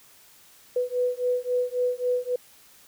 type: beating tone pair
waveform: sine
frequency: 493.9 / 497.6 Hz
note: B4 / B4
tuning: 0 / +13 cents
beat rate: 3.7 Hz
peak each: -26 dBFS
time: 0.76-2.36 s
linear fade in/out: 5 ms
effects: white hiss -54 dBFS RMS until 2.87 s